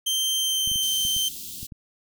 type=tone with pitch glide; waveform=sawtooth; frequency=3136 to 3114 Hz; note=G7 to G7; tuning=0 to -12 cents; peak=-19 dBFS; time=0.06-1.29 s; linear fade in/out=10 ms; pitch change=-12 cents; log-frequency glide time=0.39-0.61 s
type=clicks; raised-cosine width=5 ms; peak=-27 dBFS; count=7; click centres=0.675 / 0.716 / 0.758 / 1.051 / 1.165 / 1.63 / 1.722 s
type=band-stop noise; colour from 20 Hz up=white; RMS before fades=-37 dBFS; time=0.82-1.67 s; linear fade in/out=10 ms; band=350 to 3000 Hz; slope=48 dB/octave
effects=none